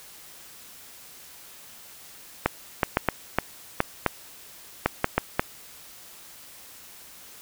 clicks, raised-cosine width 0.5 ms, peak -4 dBFS, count 11, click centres 2.46 / 2.832 / 2.971 / 3.087 / 3.386 / 3.804 / 4.063 / 4.86 / 5.044 / 5.18 / 5.395 s, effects white hiss -47 dBFS RMS until 7.41 s

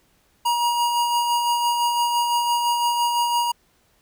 square tone with tremolo, 952 Hz, A#5, 36 cents sharp, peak -18 dBFS, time 0.45-3.52 s, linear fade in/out 10 ms, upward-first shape sine, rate 5.9 Hz, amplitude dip 35%, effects pink hiss -62 dBFS RMS until 4.01 s

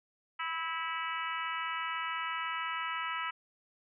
harmonic tone with a mistuned harmonic, 326 Hz, E4, 19 cents flat, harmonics 3 / 4 / 5 / 6 / 7 / 8 / 9, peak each -40 / -37 / -44 / -41 / -43 / -46 / -44 dBFS, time 0.39-3.31 s, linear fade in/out 10 ms, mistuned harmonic 3, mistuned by +18 cents, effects none

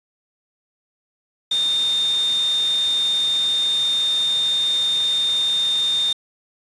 sine tone in noise, 3637 Hz, A#7, 43 cents flat, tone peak -17 dBFS, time 1.51-6.13 s, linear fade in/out 5 ms, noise white, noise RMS -32 dBFS, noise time 1.51-6.13 s, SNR +12 dB, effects resampled to 22050 Hz

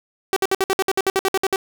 sawtooth tone bursts, 384.3 Hz, G4, 34 cents flat, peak -12 dBFS, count 14, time 0.33-1.559 s, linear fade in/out 0 ms, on 33 ms, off 59 ms, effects none

